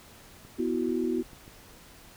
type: click train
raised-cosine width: 3 ms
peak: -37 dBFS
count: 8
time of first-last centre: 0.45-1.479 s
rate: 6.8 Hz
type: chord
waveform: sine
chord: B suspended fourth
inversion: none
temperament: equal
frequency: 246.9 / 329.6 / 370 Hz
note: B3 / E4 / F#4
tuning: 0 / 0 / 0 cents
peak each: -30 dBFS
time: 0.58-1.23 s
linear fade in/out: 20 ms
effects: pink hiss -52 dBFS RMS until 2.16 s